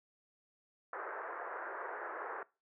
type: band-pass noise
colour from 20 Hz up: white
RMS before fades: -43 dBFS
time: 0.93-2.43 s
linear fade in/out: 2 ms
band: 370 to 1700 Hz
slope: 48 dB/octave
effects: noise-tail reverb RT60 0.3 s tail -22 dB re dry